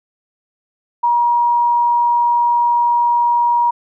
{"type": "tone", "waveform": "sine", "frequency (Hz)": 953, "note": "A#5", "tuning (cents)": 38, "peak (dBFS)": -11, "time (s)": [1.03, 3.71], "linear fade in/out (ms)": 10, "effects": []}